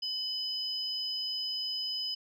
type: tone pair together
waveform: sine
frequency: 2997 / 5040 Hz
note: F#7 / D#8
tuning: +22 / +21 cents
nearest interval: major sixth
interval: 899 cents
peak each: -38 / -32 dBFS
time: 0.02-2.15 s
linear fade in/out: 10 ms
effects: tanh soft clip ceiling -25 dBFS